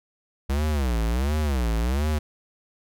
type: tone with vibrato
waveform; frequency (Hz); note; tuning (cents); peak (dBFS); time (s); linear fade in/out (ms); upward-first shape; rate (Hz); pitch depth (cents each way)
square; 65.41; C2; 0; -22; 0.49-2.19; 10; sine; 1.4; 290
effects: none